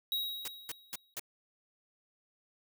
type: tone with exponential decay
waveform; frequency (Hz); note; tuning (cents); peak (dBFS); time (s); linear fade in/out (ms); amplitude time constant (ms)
square; 3821; A#7; +42; -30; 0.12-1.14; 1; 220
type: noise bursts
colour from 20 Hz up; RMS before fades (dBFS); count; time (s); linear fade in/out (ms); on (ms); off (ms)
white; -39; 4; 0.45-1.196; 2; 29; 210
effects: none